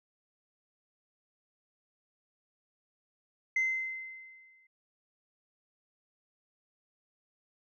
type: tone with exponential decay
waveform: sine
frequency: 2067 Hz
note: C7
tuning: 22 cents flat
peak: -23 dBFS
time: 3.56-4.67 s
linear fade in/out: 5 ms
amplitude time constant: 240 ms
effects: tanh soft clip ceiling -23 dBFS